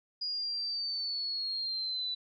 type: linear sweep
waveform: sine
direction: down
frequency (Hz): 4893 to 3958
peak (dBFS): -32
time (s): 0.21-2.15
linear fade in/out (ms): 10
effects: none